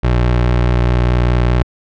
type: tone with vibrato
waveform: 25% pulse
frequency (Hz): 60.6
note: B1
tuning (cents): -32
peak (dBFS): -7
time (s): 0.03-1.63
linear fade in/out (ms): 10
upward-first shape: sine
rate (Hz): 4.8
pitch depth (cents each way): 15
effects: low-pass 3000 Hz 12 dB/octave